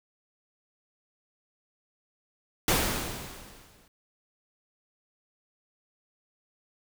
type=noise with exponential decay; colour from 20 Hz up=pink; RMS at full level=-22 dBFS; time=2.68-3.88 s; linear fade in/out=2 ms; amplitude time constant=260 ms; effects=none